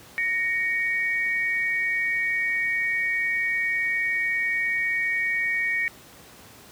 sine tone pair together, 1864.7 / 2245 Hz, A#6 / C#7, 0 / +21 cents, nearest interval minor third, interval 321 cents, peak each -25 dBFS, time 0.18-5.88 s, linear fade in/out 0 ms, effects pink hiss -48 dBFS RMS until 6.71 s + high-pass 80 Hz 12 dB/octave

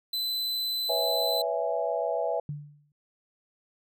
45% pulse tone, 4022 Hz, B7, 31 cents sharp, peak -27 dBFS, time 0.13-1.42 s, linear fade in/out 5 ms
sine chord, C# minor seventh, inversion third, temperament equal with one note detuned, 493.9 / 561.1 / 659.3 / 830.6 Hz, B4 / C#5 / E5 / G#5, 0 / +21 / 0 / 0 cents, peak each -32 / -32 / -29 / -34 dBFS, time 0.89-2.4 s, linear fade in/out 5 ms
sine tone with exponential decay, 146.83 Hz, D3, in tune, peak -29 dBFS, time 2.49-2.92 s, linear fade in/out 2 ms, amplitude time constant 93 ms
effects none

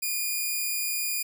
5% pulse tone, 2434 Hz, D#7, 39 cents flat, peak -17 dBFS, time 0.02-1.23 s, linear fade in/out 10 ms, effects none

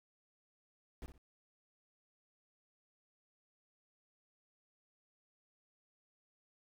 brown noise with echo, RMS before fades -45 dBFS, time 1.02-1.06 s, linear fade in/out 0 ms, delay 59 ms, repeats 2, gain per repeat -10 dB, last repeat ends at 1.178 s, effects none

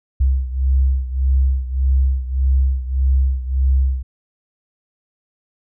sine beating tone pair, 65.5 / 67.2 Hz, C2 / C2, +2 / +47 cents, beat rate 1.7 Hz, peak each -15 / -19 dBFS, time 0.2-4.03 s, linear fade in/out 10 ms, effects none

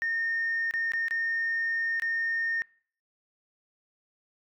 sine tone with dropouts, 1830 Hz, A#6, 32 cents flat, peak -25 dBFS, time 0.02-2.62 s, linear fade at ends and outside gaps 0 ms, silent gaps 0.71-0.738 / 0.919-0.935 / 1.083-1.109 / 1.998-2.021 s, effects noise-tail reverb RT60 0.5 s tail -24 dB re dry + tanh soft clip ceiling -22 dBFS

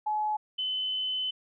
sine tone pair in turn, 851 / 3033 Hz, G#5 / F#7, +42 / +42 cents, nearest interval octave + minor seventh, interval 2200 cents, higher second, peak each -26 / -28 dBFS, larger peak first, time 0.06-0.37 / 0.58-1.31 s, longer second, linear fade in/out 10 ms, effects none

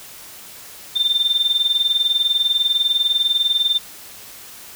sine tone with tremolo, 3587 Hz, A7, 33 cents sharp, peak -11 dBFS, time 0.95-3.79 s, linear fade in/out 20 ms, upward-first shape sine, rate 20 Hz, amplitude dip 80%, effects tanh soft clip ceiling -8 dBFS + white hiss -39 dBFS RMS until 4.75 s

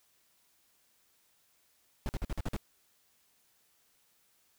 brown noise bursts, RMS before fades -33 dBFS, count 7, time 2.06-2.564 s, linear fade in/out 0 ms, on 30 ms, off 49 ms, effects white hiss -70 dBFS RMS until 4.58 s

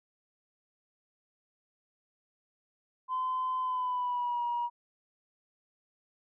sine tone with pitch glide, 1025 to 956.4 Hz, C6 to A#5, -36 to +44 cents, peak -28 dBFS, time 3.08-4.7 s, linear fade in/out 50 ms, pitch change -120 cents, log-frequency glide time 3.6-4.43 s, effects tanh soft clip ceiling -25 dBFS

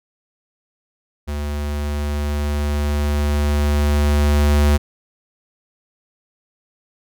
square tone with level ramp, 73.3 Hz, D2, 3 cents flat, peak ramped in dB -23 to -12 dBFS, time 1.27-4.78 s, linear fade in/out 20 ms, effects none

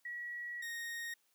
sine / 40% pulse tone pair in turn, 1923 / 1862.9 Hz, B6 / A#6, -47 / -2 cents, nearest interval minor second, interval 55 cents, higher first, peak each -40 / -39 dBFS, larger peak second, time 0.05-0.62 / 0.62-1.14 s, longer first, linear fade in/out 5 ms, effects white hiss -75 dBFS RMS until 1.34 s + high-pass 200 Hz 12 dB/octave

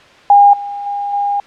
sine tone with level steps, 810 Hz, G#5, 43 cents flat, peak -3 / -21 / -17 / -13 dBFS, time 0.3-1.4 s, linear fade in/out 2 ms, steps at 0.53 / 0.86 / 1.13 s, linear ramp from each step 5 ms, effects white hiss -42 dBFS RMS until 1.46 s + low-pass 3000 Hz 12 dB/octave

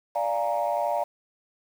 sine chord, Bb dominant seventh, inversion first, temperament equal, 587.3 / 698.5 / 830.6 / 932.3 Hz, D5 / F5 / Ab5 / Bb5, 0 / 0 / 0 / 0 cents, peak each -27 / -27 / -31 / -29 dBFS, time 0.15-1.04 s, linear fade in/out 10 ms, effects tanh soft clip ceiling -16 dBFS + 8-bit

